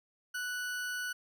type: tone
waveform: 40% pulse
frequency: 1480 Hz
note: F#6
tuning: in tune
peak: -34 dBFS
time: 0.34-1.13 s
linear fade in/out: 10 ms
effects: none